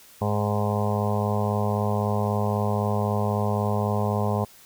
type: harmonic tone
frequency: 103.83 Hz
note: G#2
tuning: in tune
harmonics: 1 / 2 / 4 / 5 / 6 / 7 / 8 / 9 / 10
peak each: -25 / -28 / -31 / -32 / -33 / -33 / -34 / -35 / -35 dBFS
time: 0.21-4.45 s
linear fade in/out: 10 ms
effects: white hiss -51 dBFS RMS until 4.65 s